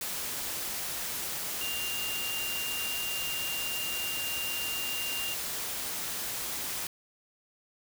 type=tone in noise; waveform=sine; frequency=2794 Hz; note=F7; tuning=in tune; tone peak=-34 dBFS; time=1.61-5.34 s; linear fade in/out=2 ms; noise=white; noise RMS=-35 dBFS; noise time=0.01-6.87 s; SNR=-2 dB; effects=none